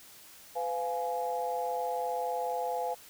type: chord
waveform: sine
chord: F diminished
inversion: second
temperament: just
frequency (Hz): 502.9 / 698.5 / 838.1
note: Cb5 / F5 / Ab5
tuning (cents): +31 / 0 / +16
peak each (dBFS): -34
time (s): 0.55-2.95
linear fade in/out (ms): 20
effects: tanh soft clip ceiling -20 dBFS + white hiss -53 dBFS RMS until 3.09 s